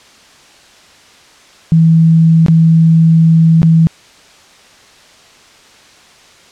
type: tone with dropouts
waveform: sine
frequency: 163 Hz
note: E3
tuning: 19 cents flat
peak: -4 dBFS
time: 1.72-3.87 s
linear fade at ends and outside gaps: 0 ms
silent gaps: 2.463-2.483 / 3.619-3.63 s
effects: white hiss -42 dBFS RMS until 6.51 s + low-pass 6000 Hz 12 dB/octave